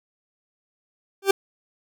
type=tone with exponential growth; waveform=40% pulse; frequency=392 Hz; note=G4; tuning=in tune; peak=-10 dBFS; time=1.22-1.31 s; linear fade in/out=5 ms; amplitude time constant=18 ms; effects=none